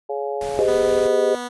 harmonic tone, 140 Hz, C#3, 18 cents sharp, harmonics 3 / 4 / 5 / 6, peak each -26 / -28 / -30 / -32 dBFS, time 0.09-0.63 s, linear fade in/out 10 ms
pink noise, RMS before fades -36 dBFS, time 0.41-1.07 s, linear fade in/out 2 ms
sine chord, Ab major seventh, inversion third, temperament equal with one note detuned, 392 / 415.3 / 511 / 622.3 Hz, G4 / Ab4 / C5 / Eb5, 0 / 0 / -41 / 0 cents, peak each -21 dBFS, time 0.59-1.35 s, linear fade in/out 0 ms
10% pulse tone with pitch glide, 246.9 to 244.9 Hz, B3 to B3, 0 to -14 cents, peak -19 dBFS, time 0.67-1.49 s, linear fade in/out 20 ms, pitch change -14 cents, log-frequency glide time 0.9-1.38 s
effects resampled to 24000 Hz

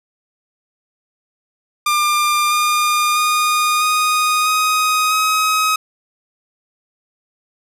sawtooth tone with pitch steps, 1197 / 1210.9 / 1225 / 1239.2 / 1253.6 / 1268.2 Hz, D6 / D#6 / D#6 / D#6 / D#6 / D#6, +33 / -47 / -27 / -7 / +13 / +33 cents, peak -10 dBFS, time 1.86-5.76 s, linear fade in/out 5 ms, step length 650 ms, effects resampled to 32000 Hz + 8-bit

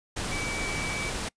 sine tone in noise, 2297 Hz, D7, 39 cents flat, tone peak -33 dBFS, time 0.31-1.1 s, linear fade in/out 10 ms, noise pink, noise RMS -32 dBFS, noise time 0.16-1.29 s, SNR -4 dB, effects noise-tail reverb RT60 0.1 s tail -25 dB re dry + resampled to 22050 Hz

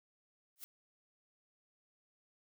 blue noise with exponential growth, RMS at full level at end -42 dBFS, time 0.56-0.64 s, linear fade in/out 0 ms, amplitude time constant 16 ms, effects none

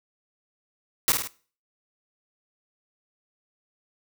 white noise with echo, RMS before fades -20 dBFS, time 1.08-1.12 s, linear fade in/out 0 ms, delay 51 ms, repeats 3, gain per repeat -5 dB, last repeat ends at 1.273 s, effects noise-tail reverb RT60 0.4 s tail -19 dB re dry

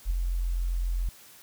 sine tone with ADSR envelope, 43.65 Hz, F1, in tune, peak -21 dBFS, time 0.05-1.09 s, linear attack 53 ms, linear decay 8 ms, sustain -4 dB, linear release 3 ms, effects white hiss -52 dBFS RMS until 1.42 s

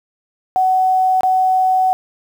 sine tone with dropouts, 749 Hz, F#5, 21 cents sharp, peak -11 dBFS, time 0.56-1.93 s, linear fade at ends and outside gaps 0 ms, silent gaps 1.208-1.233 s, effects 7-bit

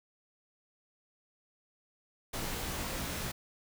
pink noise with comb filter, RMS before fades -37 dBFS, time 2.33-3.32 s, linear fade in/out 10 ms, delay 20 ms, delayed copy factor -0.65, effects none

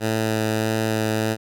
10% pulse tone with vibrato, 110 Hz, A2, in tune, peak -12 dBFS, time 0-1.37 s, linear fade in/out 50 ms, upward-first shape sine, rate 1.6 Hz, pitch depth 12 cents each way, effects none

